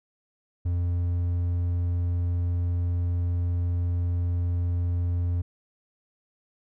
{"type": "tone", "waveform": "triangle", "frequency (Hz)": 87.4, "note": "F2", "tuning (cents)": 2, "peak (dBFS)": -21, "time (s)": [0.65, 5.42], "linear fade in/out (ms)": 10, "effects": []}